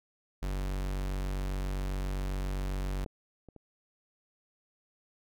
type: tone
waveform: 45% pulse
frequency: 47.5 Hz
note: F#1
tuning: 46 cents sharp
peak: -31 dBFS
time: 0.42-3.05 s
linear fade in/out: 10 ms
type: clicks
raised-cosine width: 2 ms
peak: -29 / -36 / -37 dBFS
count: 3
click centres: 3.062 / 3.487 / 3.563 s
effects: none